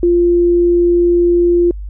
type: tone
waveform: sine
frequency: 347.5 Hz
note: F4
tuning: 9 cents flat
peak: -8 dBFS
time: 0.03-1.71 s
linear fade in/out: 2 ms
effects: added 50 Hz sine -23 dBFS peak until 1.89 s